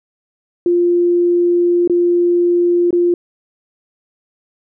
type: tone with dropouts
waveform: sine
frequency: 349.2 Hz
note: F4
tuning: in tune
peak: -10 dBFS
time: 0.66-3.14 s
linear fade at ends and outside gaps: 2 ms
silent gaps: 1.876-1.897 / 2.907-2.928 s
effects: none